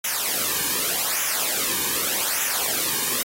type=noise with flanger; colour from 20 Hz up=white; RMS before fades=-24 dBFS; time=0.04-3.23 s; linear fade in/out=5 ms; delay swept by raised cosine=0.22 to 1.52 ms; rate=0.84 Hz; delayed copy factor=-0.75; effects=AAC 48 kbps